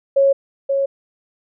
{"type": "tone with echo", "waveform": "sine", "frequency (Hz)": 550, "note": "C#5", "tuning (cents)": -14, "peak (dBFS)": -10, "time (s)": [0.16, 0.33], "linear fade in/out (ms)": 10, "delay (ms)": 530, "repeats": 1, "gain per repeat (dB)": -5, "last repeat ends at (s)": 0.86, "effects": []}